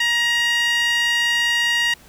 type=tone with band-pass filter; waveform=5% pulse; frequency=945 Hz; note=A#5; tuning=23 cents sharp; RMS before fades=-19 dBFS; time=0-1.94 s; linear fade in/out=5 ms; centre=2200 Hz; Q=4.8; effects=pink hiss -48 dBFS RMS until 2.08 s